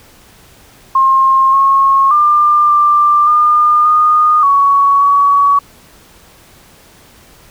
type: tone with pitch steps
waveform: sine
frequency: 1067 / 1088 / 1195 / 1185 / 1210 / 1226 / 1119 / 1129 Hz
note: C6 / C#6 / D6 / D6 / D#6 / D#6 / C#6 / C#6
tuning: +34 / -33 / +30 / +15 / -49 / -26 / +16 / +31 cents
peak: -6 dBFS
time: 0.95-5.59 s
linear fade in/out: 5 ms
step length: 580 ms
effects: pink hiss -43 dBFS RMS until 7.5 s